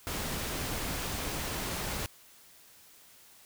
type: noise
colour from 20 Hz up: pink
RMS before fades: -35 dBFS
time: 0.07-2.06 s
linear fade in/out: 0 ms
effects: white hiss -57 dBFS RMS until 3.45 s